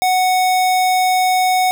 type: tone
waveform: square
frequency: 740 Hz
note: F#5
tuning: in tune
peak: -13 dBFS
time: 0.02-1.71 s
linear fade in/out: 0 ms
effects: none